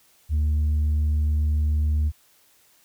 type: tone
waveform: sine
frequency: 75.6 Hz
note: D#2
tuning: 49 cents flat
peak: -16 dBFS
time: 0.29-2.12 s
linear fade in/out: 50 ms
effects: tanh soft clip ceiling -18 dBFS + white hiss -59 dBFS RMS until 2.84 s